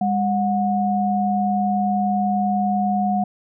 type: tone pair together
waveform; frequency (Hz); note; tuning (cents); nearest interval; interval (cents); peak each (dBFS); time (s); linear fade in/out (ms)
sine; 202 / 728.2; G#3 / F#5; -48 / -28; octave + minor seventh; 2220; -20 / -20; 0.01-3.24; 5
effects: none